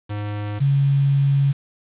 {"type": "tone pair in turn", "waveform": ["square", "sine"], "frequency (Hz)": [103.83, 139.08], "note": ["G#2", "C#3"], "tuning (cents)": [0, 6], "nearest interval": "perfect fourth", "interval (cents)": 506, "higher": "second", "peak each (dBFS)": [-25, -14], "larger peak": "second", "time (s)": [[0.09, 0.6], [0.6, 1.53]], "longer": "second", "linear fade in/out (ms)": 20, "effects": ["resampled to 8000 Hz", "7-bit"]}